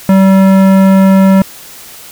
sine tone with tanh clipping, 192.2 Hz, G3, 34 cents flat, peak -5 dBFS, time 0.09-1.42 s, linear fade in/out 2 ms, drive 17 dB, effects white hiss -32 dBFS RMS until 2.11 s

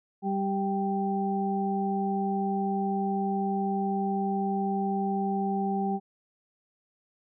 harmonic tone, 196 Hz, G3, in tune, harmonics 1 / 2 / 4, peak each -28 / -33 / -30 dBFS, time 0.22-6 s, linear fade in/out 50 ms, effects none

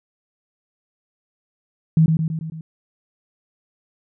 sine tone with echo, 160 Hz, D#3, 49 cents sharp, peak -10 dBFS, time 1.97-2.06 s, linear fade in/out 2 ms, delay 110 ms, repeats 5, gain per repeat -4 dB, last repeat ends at 2.61 s, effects none

